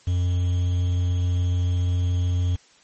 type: tone with quantisation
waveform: triangle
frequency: 89.3 Hz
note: F2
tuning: 39 cents sharp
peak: -17 dBFS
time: 0.07-2.56 s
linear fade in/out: 5 ms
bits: 7
effects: white hiss -55 dBFS RMS until 2.83 s + MP3 32 kbps